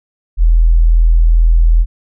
sine tone, 41.2 Hz, E1, in tune, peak -5 dBFS, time 0.37-1.86 s, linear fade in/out 50 ms, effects none

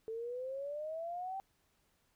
sine exponential sweep, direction up, 440 to 784 Hz, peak -38 dBFS, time 0.08-1.4 s, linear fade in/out 0 ms, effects pink hiss -75 dBFS RMS until 2.15 s

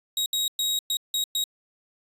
sawtooth tone bursts at uneven times, 3800 Hz, A#7, 33 cents sharp, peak -20 dBFS, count 6, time 0.17-0.26 / 0.33-0.48 / 0.59-0.79 / 0.9-0.97 / 1.14-1.24 / 1.35-1.44 s, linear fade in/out 2 ms, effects resampled to 32000 Hz

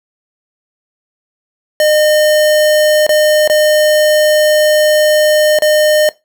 square tone with dropouts, 609 Hz, D#5, 37 cents flat, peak -8 dBFS, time 1.8-6.09 s, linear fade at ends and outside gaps 1 ms, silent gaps 3.066-3.092 / 3.476-3.498 / 5.588-5.621 s, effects noise-tail reverb RT60 0.2 s tail -19 dB re dry

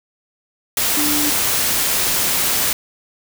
sine tone in noise, 296.1 Hz, D4, 14 cents sharp, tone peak -21 dBFS, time 0.97-1.3 s, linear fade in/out 2 ms, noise white, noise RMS -18 dBFS, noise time 0.77-2.73 s, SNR -6 dB, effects none

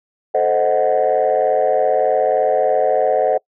sine chord, A diminished seventh, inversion none, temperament equal, 440 / 523.3 / 622.3 / 740 Hz, A4 / C5 / Eb5 / Gb5, 0 / 0 / 0 / 0 cents, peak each -19 / -17 / -17 / -17 dBFS, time 0.34-3.38 s, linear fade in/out 10 ms, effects noise-tail reverb RT60 0.1 s tail -25 dB re dry + tanh soft clip ceiling -7 dBFS

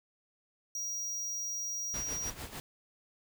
square tone, 5740 Hz, F8, 47 cents sharp, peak -35 dBFS, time 0.75-2.3 s, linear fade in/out 2 ms
pink noise with tremolo, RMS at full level -41 dBFS, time 1.94-2.6 s, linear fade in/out 0 ms, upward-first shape sine, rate 6.7 Hz, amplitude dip 70%
effects none

